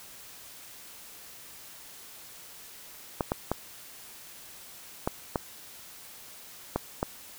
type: clicks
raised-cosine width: 1 ms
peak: -12 dBFS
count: 7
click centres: 3.208 / 3.319 / 3.516 / 5.075 / 5.358 / 6.76 / 7.029 s
effects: white hiss -48 dBFS RMS until 7.38 s